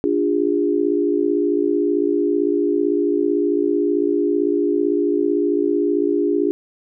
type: chord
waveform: sine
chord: D diminished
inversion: none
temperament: equal with one note detuned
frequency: 293.7 / 349.2 / 407.2 Hz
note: D4 / F4 / Ab4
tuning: 0 / 0 / -34 cents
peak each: -20 dBFS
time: 0.04-6.51 s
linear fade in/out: 0 ms
effects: none